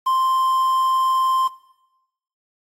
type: tone with quantisation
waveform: triangle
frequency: 1046.5 Hz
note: C6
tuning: in tune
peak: -14 dBFS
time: 0.06-1.48 s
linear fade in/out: 10 ms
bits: 7
effects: noise-tail reverb RT60 0.9 s tail -18 dB re dry + AAC 48 kbps